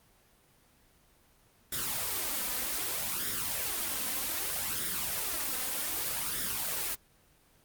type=noise with flanger; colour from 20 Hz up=white; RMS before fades=-33 dBFS; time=1.72-6.95 s; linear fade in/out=5 ms; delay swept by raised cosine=0.56 to 3.96 ms; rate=0.64 Hz; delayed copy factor=+0.7; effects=pink hiss -64 dBFS RMS until 7.64 s + Opus 24 kbps